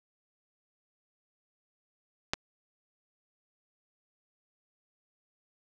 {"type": "clicks", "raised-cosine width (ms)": 0.2, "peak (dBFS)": [-10, -27], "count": 2, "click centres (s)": [2.335, 2.34], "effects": []}